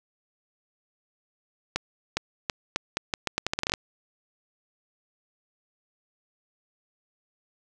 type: accelerating click train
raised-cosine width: 0.2 ms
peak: -8 dBFS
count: 16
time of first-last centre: 1.76-3.738 s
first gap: 410 ms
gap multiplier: 0.8
effects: none